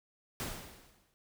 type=noise with exponential decay; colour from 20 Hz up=pink; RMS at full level=-36 dBFS; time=0.4-1.14 s; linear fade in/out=0 ms; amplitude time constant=160 ms; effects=none